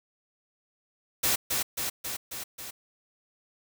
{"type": "noise with echo", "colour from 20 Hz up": "white", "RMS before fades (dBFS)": -25, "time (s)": [1.23, 1.36], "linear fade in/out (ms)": 10, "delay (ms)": 270, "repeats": 5, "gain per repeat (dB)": -3, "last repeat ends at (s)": 2.71, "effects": []}